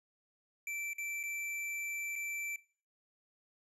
square tone with dropouts, 2335 Hz, D7, 11 cents flat, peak -38 dBFS, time 0.67-2.56 s, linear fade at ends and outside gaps 2 ms, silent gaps 0.933-0.982 / 1.231-1.236 / 2.156-2.16 s, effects noise-tail reverb RT60 0.4 s tail -20 dB re dry + resampled to 32000 Hz

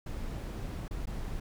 brown noise with dropouts, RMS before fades -37 dBFS, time 0.06-1.4 s, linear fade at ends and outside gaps 5 ms, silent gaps 0.881-0.909 / 1.057-1.07 s, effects none

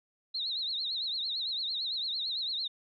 sine tone with vibrato, 3958 Hz, B7, 3 cents sharp, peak -31 dBFS, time 0.34-2.68 s, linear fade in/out 10 ms, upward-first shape triangle, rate 8.9 Hz, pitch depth 170 cents each way, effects none

